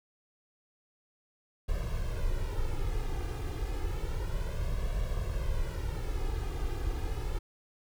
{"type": "noise with flanger", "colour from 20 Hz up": "brown", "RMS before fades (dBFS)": -32, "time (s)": [1.68, 7.39], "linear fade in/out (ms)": 10, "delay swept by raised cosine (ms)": [1.8, 2.49], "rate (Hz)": 0.3, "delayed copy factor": 0.75, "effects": []}